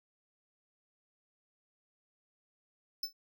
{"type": "tone with exponential decay", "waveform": "square", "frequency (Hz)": 5274, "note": "E8", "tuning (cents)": 0, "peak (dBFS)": -30, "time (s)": [3.03, 3.13], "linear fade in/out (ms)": 5, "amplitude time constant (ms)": 21, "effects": []}